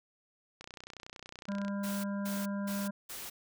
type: click train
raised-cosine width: 0.2 ms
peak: -28 dBFS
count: 34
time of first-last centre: 0.61-1.681 s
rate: 30.8 Hz
type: harmonic tone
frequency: 200 Hz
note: G3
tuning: 35 cents sharp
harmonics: 1 / 3 / 5 / 7 / 8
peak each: -33 / -43 / -47 / -50 / -51 dBFS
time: 1.48-2.91 s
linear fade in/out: 10 ms
type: noise bursts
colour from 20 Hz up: white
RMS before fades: -43 dBFS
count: 4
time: 1.83-3.3 s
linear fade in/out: 10 ms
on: 210 ms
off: 210 ms
effects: none